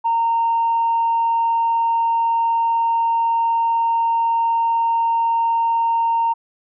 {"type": "tone", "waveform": "sine", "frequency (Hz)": 921, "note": "A#5", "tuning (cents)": -21, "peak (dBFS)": -14, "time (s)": [0.04, 6.34], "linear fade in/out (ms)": 20, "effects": ["tanh soft clip ceiling -11 dBFS"]}